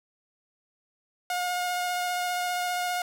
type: tone with vibrato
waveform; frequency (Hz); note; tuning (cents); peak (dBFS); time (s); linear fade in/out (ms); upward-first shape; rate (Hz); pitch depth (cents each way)
sawtooth; 717; F5; +45; -23; 1.3-3.02; 2; sine; 15; 12
effects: none